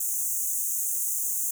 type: high-pass noise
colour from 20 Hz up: pink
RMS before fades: -28 dBFS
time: 0-1.51 s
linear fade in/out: 5 ms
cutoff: 6300 Hz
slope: 96 dB/octave
effects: none